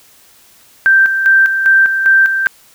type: tone with tremolo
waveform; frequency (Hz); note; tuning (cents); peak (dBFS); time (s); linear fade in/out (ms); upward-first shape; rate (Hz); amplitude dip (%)
sine; 1568; G6; 0; -5; 0.86-2.47; 0; square; 2.5; 55
effects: white hiss -46 dBFS RMS until 2.74 s